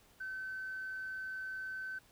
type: tone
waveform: sine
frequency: 1530 Hz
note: G6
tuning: 42 cents flat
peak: -38 dBFS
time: 0.2-1.99 s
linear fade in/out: 10 ms
effects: tanh soft clip ceiling -35 dBFS + pink hiss -65 dBFS RMS until 2.11 s